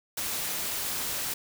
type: noise with amplitude modulation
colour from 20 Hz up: white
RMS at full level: -30 dBFS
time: 0.17-1.34 s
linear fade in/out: 5 ms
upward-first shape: sine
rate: 206 Hz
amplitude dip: 40%
effects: none